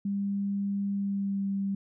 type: tone with pitch glide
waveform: sine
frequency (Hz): 199.6 to 196.85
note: G3 to G3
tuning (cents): +32 to +8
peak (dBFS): -27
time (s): 0.05-1.75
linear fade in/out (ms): 5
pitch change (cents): -24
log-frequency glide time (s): 0.92-1.47
effects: none